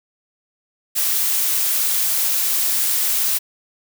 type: noise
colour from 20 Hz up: blue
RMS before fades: -19 dBFS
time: 0.95-3.39 s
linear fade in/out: 20 ms
effects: none